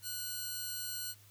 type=tone pair together; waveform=5% pulse; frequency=1474 / 4172 Hz; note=F#6 / C8; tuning=-7 / -6 cents; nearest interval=octave + tritone; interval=1801 cents; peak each=-31 / -33 dBFS; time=0.02-1.15 s; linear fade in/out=50 ms; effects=added 102 Hz sine -60 dBFS peak until 1.3 s + white hiss -62 dBFS RMS until 1.3 s